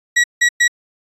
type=tone bursts at uneven times; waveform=40% pulse; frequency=1922 Hz; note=B6; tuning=48 cents flat; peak=-9 dBFS; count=3; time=0.16-0.24 / 0.41-0.49 / 0.6-0.68 s; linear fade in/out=10 ms; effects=resampled to 24000 Hz